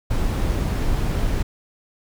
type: noise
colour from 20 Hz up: brown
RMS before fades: -21 dBFS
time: 0.1-1.43 s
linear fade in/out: 10 ms
effects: none